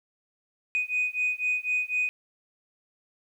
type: beating tone pair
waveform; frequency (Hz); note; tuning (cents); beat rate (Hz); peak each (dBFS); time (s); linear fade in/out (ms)
sine; 2489 / 2493; D#7 / D#7; 0 / +3; 4; -27; 0.75-2.09; 0
effects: tanh soft clip ceiling -19 dBFS + 10-bit